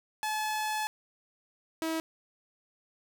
sawtooth tone pair in turn, 859 / 322.7 Hz, A5 / E4, -42 / -37 cents, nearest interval octave + perfect fourth, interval 1695 cents, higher first, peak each -26 dBFS, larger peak neither, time 0.23-0.87 / 1.82-2 s, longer first, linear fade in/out 0 ms, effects none

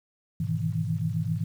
sine chord, E major seventh, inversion first, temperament equal with one note detuned, 103.83 / 123.47 / 157.19 / 164.81 Hz, G#2 / B2 / D#3 / E3, 0 / 0 / +18 / 0 cents, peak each -31 / -33 / -30 / -30 dBFS, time 0.4-1.44 s, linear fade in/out 5 ms, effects 9-bit

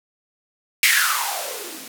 violet noise with band-pass filter sweep, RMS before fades -22 dBFS, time 0.83-1.88 s, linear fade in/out 2 ms, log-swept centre 2300 to 220 Hz, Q 6.2, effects none

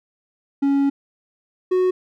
triangle tone pair in turn, 278.5 / 368.1 Hz, C#4 / F#4, +8 / -9 cents, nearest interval perfect fourth, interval 483 cents, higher second, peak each -13 dBFS, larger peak neither, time 0.62-0.9 / 1.71-1.91 s, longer first, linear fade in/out 10 ms, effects none

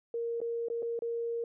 sine tone with dropouts, 466.2 Hz, A#4, in tune, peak -31 dBFS, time 0.14-1.44 s, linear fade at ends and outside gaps 2 ms, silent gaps 0.404-0.415 / 0.685-0.7 / 0.823-0.828 / 0.991-1.021 s, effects none

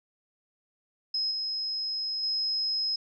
sine tone with level steps, 5120 Hz, D#8, 49 cents sharp, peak -26 / -29 / -26 dBFS, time 1.14-2.96 s, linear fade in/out 5 ms, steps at 1.31 / 2.23 s, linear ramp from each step 2 ms, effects none

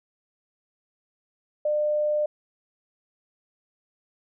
sine tone, 600 Hz, D5, 37 cents sharp, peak -21 dBFS, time 1.65-2.26 s, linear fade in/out 5 ms, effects none

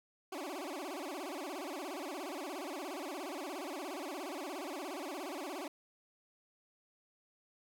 20% pulse tone with vibrato, 327.7 Hz, E4, 10 cents flat, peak -35 dBFS, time 0.32-5.68 s, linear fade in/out 5 ms, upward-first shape sine, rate 17 Hz, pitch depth 300 cents each way, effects none

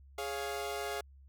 sawtooth chord, Db major, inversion second, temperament equal, 415.3 / 554.4 / 698.5 Hz, Ab4 / Db5 / F5, 0 / 0 / 0 cents, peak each -35 / -39 / -36 dBFS, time 0.18-1.01 s, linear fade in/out 5 ms, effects added 68 Hz sine -54 dBFS peak until 1.28 s

